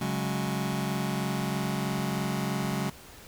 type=chord; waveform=sawtooth; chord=C# suspended fourth; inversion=none; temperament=just; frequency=138.59 / 184.79 / 207.9 Hz; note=C#3 / F#3 / G#3; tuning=0 / -2 / +2 cents; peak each=-28 dBFS; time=0.01-2.9 s; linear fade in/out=5 ms; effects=pink hiss -49 dBFS RMS until 3.27 s